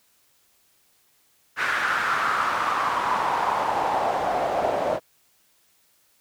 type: noise with band-pass filter sweep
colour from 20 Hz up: pink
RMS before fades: -24 dBFS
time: 1.56-5 s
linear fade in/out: 50 ms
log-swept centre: 1600 to 600 Hz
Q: 4
effects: white hiss -63 dBFS RMS until 6.2 s